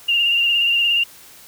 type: tone with vibrato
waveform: sine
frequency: 2800 Hz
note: F7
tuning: 4 cents sharp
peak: -14 dBFS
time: 0.08-1.04 s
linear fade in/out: 10 ms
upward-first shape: sine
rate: 17 Hz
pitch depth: 33 cents each way
effects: white hiss -44 dBFS RMS until 1.47 s